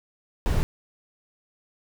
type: noise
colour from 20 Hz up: brown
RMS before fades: -22 dBFS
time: 0.46-0.63 s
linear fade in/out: 0 ms
effects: none